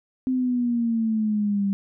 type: exponential sweep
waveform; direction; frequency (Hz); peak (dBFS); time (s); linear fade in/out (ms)
sine; down; 260 to 196; -20; 0.27-1.73; 0
effects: none